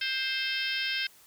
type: harmonic tone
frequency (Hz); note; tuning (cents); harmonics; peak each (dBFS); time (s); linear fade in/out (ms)
525; C5; +6; 3 / 4 / 5 / 6 / 7 / 8 / 9 / 10; -34 / -36 / -35 / -35 / -38 / -42 / -42 / -38; 0.01-1.07; 5
effects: white hiss -57 dBFS RMS until 1.26 s